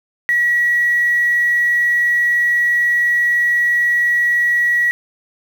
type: tone with quantisation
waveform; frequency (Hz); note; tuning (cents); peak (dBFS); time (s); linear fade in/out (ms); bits
sine; 1923; B6; -47; -12; 0.29-4.91; 0; 6
effects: none